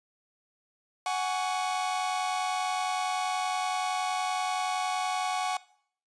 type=chord; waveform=45% pulse; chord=F# suspended second; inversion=none; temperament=equal with one note detuned; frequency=740 / 830.6 / 1122.3 Hz; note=F#5 / G#5 / C#6; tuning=0 / 0 / +21 cents; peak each=-30 / -34 / -34 dBFS; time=1.06-5.57 s; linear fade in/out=2 ms; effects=noise-tail reverb RT60 0.6 s tail -20 dB re dry + resampled to 22050 Hz